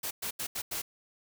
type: noise bursts at uneven times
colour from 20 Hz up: white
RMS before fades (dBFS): -35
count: 5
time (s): 0.03-0.11 / 0.22-0.31 / 0.39-0.47 / 0.55-0.62 / 0.71-0.82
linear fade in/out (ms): 10
effects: none